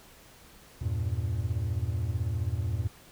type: chord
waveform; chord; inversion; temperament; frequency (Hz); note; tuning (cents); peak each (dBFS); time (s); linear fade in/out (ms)
triangle; E diminished; none; equal; 82.41 / 98 / 116.54; E2 / G2 / Bb2; 0 / 0 / 0; -30; 0.81-2.88; 10
effects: pink hiss -54 dBFS RMS until 3.11 s